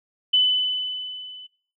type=tone with level ramp; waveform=sine; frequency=3007 Hz; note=F#7; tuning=27 cents sharp; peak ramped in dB=-13 to -38 dBFS; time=0.33-1.47 s; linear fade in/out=10 ms; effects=noise-tail reverb RT60 0.5 s tail -19 dB re dry